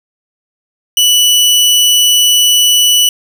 sawtooth tone, 2960 Hz, F#7, in tune, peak -3 dBFS, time 0.97-3.09 s, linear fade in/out 2 ms, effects none

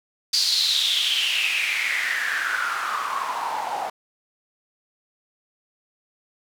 white noise with band-pass filter sweep, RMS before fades -24 dBFS, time 0.33-3.9 s, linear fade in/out 5 ms, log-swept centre 4700 to 740 Hz, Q 6.8, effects none

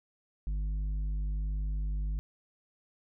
triangle tone with tanh clipping, 50.7 Hz, G#1, 41 cents flat, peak -31 dBFS, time 0.47-2.19 s, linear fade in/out 0 ms, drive 11 dB, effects none

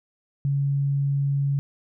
sine tone, 140 Hz, C#3, 18 cents sharp, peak -20 dBFS, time 0.45-1.59 s, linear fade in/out 0 ms, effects none

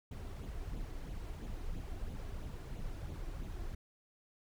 brown noise with flanger, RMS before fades -42 dBFS, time 0.11-3.75 s, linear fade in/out 5 ms, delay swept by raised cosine 0.28 to 2.98 ms, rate 3 Hz, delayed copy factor +0.5, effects none

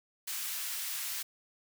white high-pass noise, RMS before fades -37 dBFS, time 0.27-1.23 s, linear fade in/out 10 ms, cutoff 1400 Hz, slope 12 dB/octave, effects none

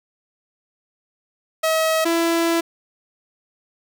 sawtooth tone pair in turn, 640 / 334.2 Hz, D#5 / E4, +49 / +24 cents, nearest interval major seventh, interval 1125 cents, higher first, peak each -13 dBFS, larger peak neither, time 1.63-2.05 / 2.05-2.61 s, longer second, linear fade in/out 10 ms, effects none

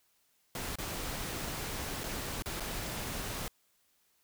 pink noise with dropouts, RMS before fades -38 dBFS, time 0.55-3.48 s, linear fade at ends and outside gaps 1 ms, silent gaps 0.756-0.785 / 2.036-2.04 / 2.423-2.458 / 2.599-2.605 s, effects white hiss -72 dBFS RMS until 4.23 s

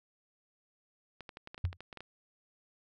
clicks, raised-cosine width 0.3 ms, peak -29 dBFS, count 12, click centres 1.207 / 1.292 / 1.371 / 1.474 / 1.545 / 1.579 / 1.652 / 1.729 / 1.806 / 1.928 / 1.973 / 2.006 s
sine tone with exponential decay, 88.3 Hz, F2, 20 cents sharp, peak -25 dBFS, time 1.64-1.77 s, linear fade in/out 5 ms, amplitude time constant 27 ms
effects none

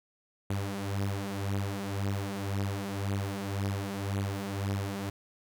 sawtooth beating tone pair, 98 / 99.9 Hz, G2 / G2, 0 / +33 cents, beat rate 1.9 Hz, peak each -31 / -29 dBFS, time 0.5-5.1 s, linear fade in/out 5 ms, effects none

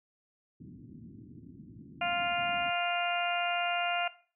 white low-pass noise, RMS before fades -48 dBFS, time 0.6-2.7 s, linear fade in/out 5 ms, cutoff 300 Hz, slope 48 dB/octave
harmonic tone, 349.2 Hz, F4, in tune, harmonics 2 / 3 / 4 / 5 / 6 / 7 / 8, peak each -31 / -43 / -36 / -46 / -41 / -36 / -36 dBFS, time 2.01-4.08 s, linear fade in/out 5 ms
effects noise-tail reverb RT60 0.4 s tail -17 dB re dry + high-pass 100 Hz 12 dB/octave

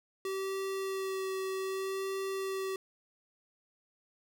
square tone with vibrato, 384.1 Hz, G4, 35 cents flat, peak -34 dBFS, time 0.25-2.76 s, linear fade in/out 2 ms, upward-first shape sine, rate 0.64 Hz, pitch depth 13 cents each way, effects none

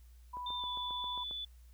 sine tone, 987.8 Hz, B5, in tune, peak -39 dBFS, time 0.33-1.24 s, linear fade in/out 10 ms
click train, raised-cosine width 1 ms, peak -37 dBFS, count 8, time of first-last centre 0.37-1.311 s, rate 7.44 Hz
sine tone with pitch glide, 3581 to 3475 Hz, A7 to A7, +30 to -22 cents, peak -38 dBFS, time 0.46-1.45 s, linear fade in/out 5 ms, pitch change -52 cents, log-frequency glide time 0.58-0.67 s
effects added 60 Hz sine -54 dBFS peak until 1.73 s + white hiss -71 dBFS RMS until 1.73 s

